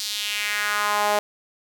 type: tone with high-pass filter sweep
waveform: sawtooth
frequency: 207.7 Hz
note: G#3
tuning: in tune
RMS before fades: -24 dBFS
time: 0-1.19 s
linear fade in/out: 0 ms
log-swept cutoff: 4600 to 650 Hz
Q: 2.4
effects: none